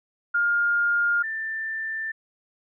sine tone pair in turn, 1412 / 1779 Hz, F6 / A6, +19 / +19 cents, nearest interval major third, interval 400 cents, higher second, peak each -19 / -27 dBFS, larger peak first, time 0.34-1.23 / 1.23-2.12 s, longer neither, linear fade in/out 10 ms, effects none

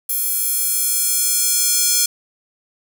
square tone with high-pass filter sweep, 475.8 Hz, A#4, 35 cents sharp, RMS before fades -18 dBFS, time 0.09-2.06 s, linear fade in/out 5 ms, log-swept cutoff 12000 to 6300 Hz, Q 1.3, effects none

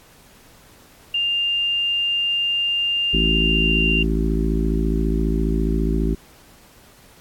sine tone with pitch glide, 2800 to 2781 Hz, F7 to F7, +4 to -8 cents, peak -18 dBFS, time 1.14-4.03 s, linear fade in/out 5 ms, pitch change -12 cents, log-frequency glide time 3.13-3.88 s
harmonic tone, 54.7 Hz, A1, 9 cents flat, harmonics 1 / 3 / 4 / 5 / 6 / 7, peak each -20 / -25 / -26 / -27 / -28 / -28 dBFS, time 3.13-6.15 s, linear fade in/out 10 ms
effects pink hiss -50 dBFS RMS until 7.2 s + AAC 64 kbps

